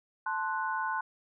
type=chord; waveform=sine; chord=F# diminished; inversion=first; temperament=equal; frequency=880 / 1046.5 / 1480 Hz; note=A5 / C6 / F#6; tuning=0 / 0 / 0 cents; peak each=-34 dBFS; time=0.26-1.01 s; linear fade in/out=5 ms; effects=none